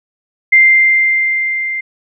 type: tone with level ramp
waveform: sine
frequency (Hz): 2093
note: C7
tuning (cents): 0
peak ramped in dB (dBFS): -3 to -17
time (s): 0.52-1.81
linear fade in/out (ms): 10
effects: none